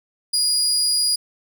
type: tone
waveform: 30% pulse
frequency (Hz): 4883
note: D#8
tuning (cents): -33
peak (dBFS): -14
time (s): 0.33-1.16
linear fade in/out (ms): 10
effects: none